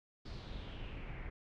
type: noise with low-pass filter sweep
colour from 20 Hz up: brown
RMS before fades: -45 dBFS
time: 0.25-1.3 s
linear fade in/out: 10 ms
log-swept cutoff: 4700 to 2000 Hz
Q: 4
effects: none